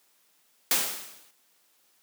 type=noise with exponential decay; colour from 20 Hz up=white; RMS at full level=-21 dBFS; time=0.71-1.31 s; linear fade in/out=2 ms; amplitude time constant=130 ms; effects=white hiss -66 dBFS RMS until 2.02 s + high-pass 200 Hz 12 dB/octave